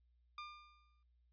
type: tone with exponential decay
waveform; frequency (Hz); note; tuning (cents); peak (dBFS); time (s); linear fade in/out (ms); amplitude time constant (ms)
sawtooth; 1200; D6; +37; -40; 0.38-1.03; 2; 140
effects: added 60 Hz sine -70 dBFS peak until 1.32 s + resampled to 11025 Hz